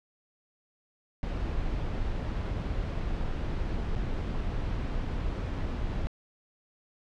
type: noise with dropouts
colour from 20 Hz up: brown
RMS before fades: -31 dBFS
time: 1.23-6.07 s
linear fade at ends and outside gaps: 0 ms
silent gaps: 3.952-3.959 / 5.581-5.586 s
effects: low-pass 4000 Hz 12 dB/octave